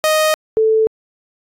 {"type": "tone pair in turn", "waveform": ["sawtooth", "sine"], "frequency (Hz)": [622.3, 440], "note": ["D#5", "A4"], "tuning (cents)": [0, 0], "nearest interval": "tritone", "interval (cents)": 600, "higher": "first", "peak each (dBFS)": [-8, -10], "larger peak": "first", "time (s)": [[0.04, 0.34], [0.57, 0.87]], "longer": "neither", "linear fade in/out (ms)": 0, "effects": ["AAC 64 kbps"]}